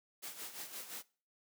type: noise with tremolo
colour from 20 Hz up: white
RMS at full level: -44 dBFS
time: 0.22-1.03 s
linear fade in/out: 20 ms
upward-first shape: sine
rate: 5.8 Hz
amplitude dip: 65%
effects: noise-tail reverb RT60 0.4 s tail -22 dB re dry + high-pass 200 Hz 12 dB/octave